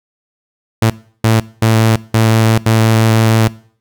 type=tone bursts at uneven times; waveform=sawtooth; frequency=111.7 Hz; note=A2; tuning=27 cents sharp; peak=-4 dBFS; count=5; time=0.82-0.9 / 1.24-1.4 / 1.62-1.96 / 2.14-2.58 / 2.66-3.48 s; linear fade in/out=5 ms; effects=noise-tail reverb RT60 0.5 s tail -20 dB re dry